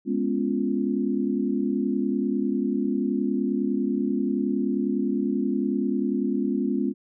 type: chord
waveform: sine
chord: C# dominant seventh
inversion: second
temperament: equal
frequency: 207.7 / 246.9 / 277.2 / 349.2 Hz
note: G#3 / B3 / C#4 / E#4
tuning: 0 / 0 / 0 / 0 cents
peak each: -27 / -27 / -27 / -30 dBFS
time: 0.05-6.94 s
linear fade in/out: 50 ms
effects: none